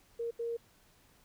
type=tone bursts at uneven times; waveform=sine; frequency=466.2 Hz; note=A#4; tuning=in tune; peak=-33 dBFS; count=2; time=0.19-0.31 / 0.39-0.57 s; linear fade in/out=10 ms; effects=pink hiss -65 dBFS RMS until 1.24 s